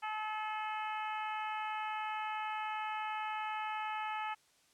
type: harmonic tone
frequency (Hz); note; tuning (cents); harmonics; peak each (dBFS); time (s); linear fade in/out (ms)
430.7; A4; -37; 2 / 3 / 4 / 5 / 6 / 7; -38 / -42 / -47 / -48 / -47 / -52; 0.02-4.35; 20
effects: white hiss -69 dBFS RMS until 4.73 s + low-pass 9000 Hz 12 dB/octave